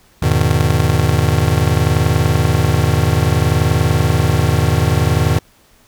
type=chord; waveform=square; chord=E major seventh; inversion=none; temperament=just; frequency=82.41 / 103.01 / 123.61 / 154.51 Hz; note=E2 / G#2 / B2 / D#3; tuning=0 / -14 / +2 / -12 cents; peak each=-18 dBFS; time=0.22-5.39 s; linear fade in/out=5 ms; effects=pink hiss -51 dBFS RMS until 5.87 s